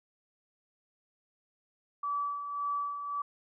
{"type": "tone with tremolo", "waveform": "sine", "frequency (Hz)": 1151, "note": "D6", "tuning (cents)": -35, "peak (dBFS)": -29, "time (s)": [2.03, 3.22], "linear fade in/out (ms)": 5, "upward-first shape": "sine", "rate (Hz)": 1.8, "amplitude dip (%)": 55, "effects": []}